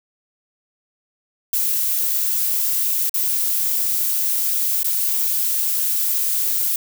violet noise with dropouts, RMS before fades -20 dBFS, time 1.53-6.76 s, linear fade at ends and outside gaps 2 ms, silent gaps 3.095-3.141 / 4.832-4.844 s, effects none

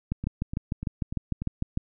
two click trains, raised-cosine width 5 ms, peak -14 / -20 dBFS, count 12 / 5, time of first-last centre 0.12-1.774 / 0.24-1.42 s, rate 6.65 / 3.39 Hz, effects none

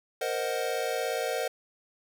square chord, C half-diminished seventh, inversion third, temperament equal, 466.2 / 523.3 / 622.3 / 740 Hz, Bb4 / C5 / Eb5 / Gb5, 0 / 0 / 0 / 0 cents, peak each -34 / -34 / -35 / -36 dBFS, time 0.21-1.48 s, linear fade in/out 5 ms, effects none

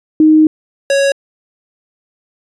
sine / square tone pair in turn, 311.1 / 554.3 Hz, D#4 / C#5, 0 / 0 cents, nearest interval minor seventh, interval 1000 cents, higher second, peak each -4 / -10 dBFS, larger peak first, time 0.2-0.47 / 0.9-1.12 s, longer first, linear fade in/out 2 ms, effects resampled to 22050 Hz

